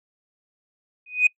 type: tone with exponential growth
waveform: sine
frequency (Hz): 2492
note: D#7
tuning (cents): +2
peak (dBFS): -9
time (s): 1.06-1.27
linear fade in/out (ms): 5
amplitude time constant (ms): 45
effects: noise-tail reverb RT60 0.1 s tail -25 dB re dry + tanh soft clip ceiling -8 dBFS